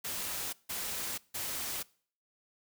white noise bursts, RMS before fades -37 dBFS, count 3, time 0.04-1.83 s, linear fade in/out 10 ms, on 490 ms, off 160 ms, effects noise-tail reverb RT60 0.5 s tail -23 dB re dry

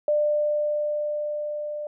sine tone with level ramp, 596 Hz, D5, 25 cents sharp, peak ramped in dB -18 to -29 dBFS, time 0.08-1.87 s, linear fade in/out 2 ms, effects none

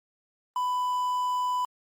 triangle tone with quantisation, 996 Hz, B5, 14 cents sharp, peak -23 dBFS, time 0.56-1.65 s, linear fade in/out 2 ms, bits 8, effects Opus 32 kbps

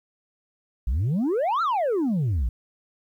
sine exponential two-way sweep, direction up then down, 52.1 to 1401 to 52.1 Hz, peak -18 dBFS, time 0.87-2.49 s, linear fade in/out 5 ms, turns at 1.62 s, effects tanh soft clip ceiling -20 dBFS + 10-bit

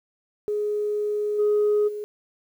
sine tone with level steps, 418.1 Hz, G#4, 12 cents sharp, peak -22 / -16 / -29 dBFS, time 0.48-2.04 s, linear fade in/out 0 ms, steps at 1.38 / 1.87 s, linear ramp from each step 20 ms, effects tanh soft clip ceiling -15 dBFS + 9-bit

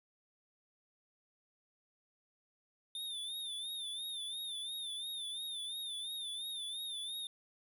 square tone with vibrato, 3600 Hz, A7, 39 cents sharp, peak -40 dBFS, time 2.95-7.27 s, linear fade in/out 2 ms, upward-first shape sine, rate 2.9 Hz, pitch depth 78 cents each way, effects 13-bit

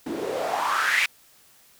white noise with band-pass filter sweep, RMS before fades -25 dBFS, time 0.06-1.06 s, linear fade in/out 5 ms, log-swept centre 270 to 2400 Hz, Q 4.8, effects white hiss -56 dBFS RMS until 1.79 s

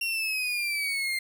35% pulse exponential sweep, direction down, 2762 to 2093 Hz, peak -25 dBFS, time 0.01-1.19 s, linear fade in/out 5 ms, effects none

